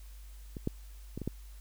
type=clicks; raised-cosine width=3 ms; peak=-27 / -17 / -24 / -24 / -19 dBFS; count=5; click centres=0.568 / 0.674 / 1.176 / 1.217 / 1.276 s; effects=added 50 Hz sine -46 dBFS peak until 1.6 s + white hiss -61 dBFS RMS until 1.6 s